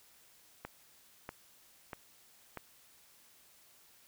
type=click train; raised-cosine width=0.5 ms; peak=-26 dBFS; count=4; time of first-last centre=0.65-2.573 s; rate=1.56 Hz; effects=white hiss -63 dBFS RMS until 4.07 s